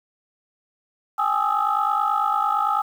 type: tone cluster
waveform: sine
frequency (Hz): 795 / 844 / 1204 / 1253 / 1314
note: G5 / G#5 / D6 / D#6 / E6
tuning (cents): +24 / +28 / +43 / +12 / -6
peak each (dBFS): -25 / -24 / -31 / -23 / -24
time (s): 1.18-2.82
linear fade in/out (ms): 10
effects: tanh soft clip ceiling -10 dBFS + 8-bit